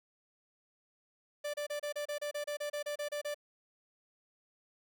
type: tone bursts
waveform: 45% pulse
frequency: 587.3 Hz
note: D5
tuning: in tune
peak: -35 dBFS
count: 15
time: 1.44-3.345 s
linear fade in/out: 10 ms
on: 99 ms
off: 30 ms
effects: none